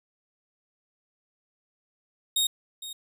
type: tone with echo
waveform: sawtooth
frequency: 3729 Hz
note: A#7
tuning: in tune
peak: -19 dBFS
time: 2.36-2.47 s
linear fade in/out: 5 ms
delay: 460 ms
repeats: 1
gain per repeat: -14 dB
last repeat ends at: 2.93 s
effects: none